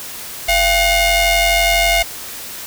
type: ring-modulated tone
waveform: sawtooth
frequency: 728 Hz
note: F#5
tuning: 28 cents flat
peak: -5 dBFS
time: 0.48-2.03 s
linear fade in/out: 10 ms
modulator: 1410 Hz
effects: white hiss -30 dBFS RMS until 2.66 s